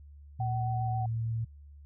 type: tone with pitch glide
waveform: sine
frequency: 116.54 to 113.55 Hz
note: A#2 to A#2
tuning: 0 to -45 cents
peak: -29 dBFS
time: 0.39-1.45 s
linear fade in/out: 10 ms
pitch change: -45 cents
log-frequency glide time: 0.79-1.1 s
type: tone with vibrato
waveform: sine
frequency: 755 Hz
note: F#5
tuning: 35 cents sharp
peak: -33 dBFS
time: 0.4-1.06 s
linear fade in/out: 5 ms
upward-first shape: square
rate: 7.4 Hz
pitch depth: 15 cents each way
effects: added 72 Hz sine -48 dBFS peak until 1.85 s